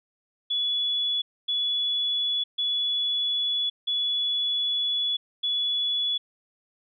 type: tone bursts at uneven times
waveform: sine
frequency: 3412 Hz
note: G#7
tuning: 46 cents sharp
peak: -23 dBFS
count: 5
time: 0.5-1.22 / 1.48-2.44 / 2.58-3.7 / 3.87-5.17 / 5.43-6.18 s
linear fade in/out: 10 ms
effects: none